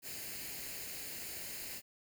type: noise with comb filter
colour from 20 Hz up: white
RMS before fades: -44 dBFS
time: 0.02-1.82 s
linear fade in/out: 50 ms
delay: 0.43 ms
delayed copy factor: +0.6
effects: none